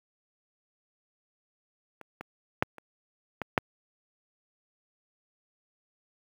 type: clicks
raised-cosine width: 0.5 ms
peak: -29 / -23 / -7 / -29 / -16 / -6 dBFS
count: 6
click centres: 2.013 / 2.21 / 2.625 / 2.783 / 3.417 / 3.578 s
effects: high-pass 80 Hz 12 dB/octave + 8-bit